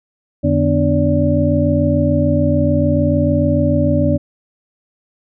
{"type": "tone cluster", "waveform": "sine", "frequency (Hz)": [87.9, 148.5, 247.8, 294.6, 577], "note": ["F2", "D3", "B3", "D4", "D5"], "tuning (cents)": [12, 20, 6, 6, -31], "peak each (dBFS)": -18, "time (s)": [0.43, 4.18], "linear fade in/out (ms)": 20, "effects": []}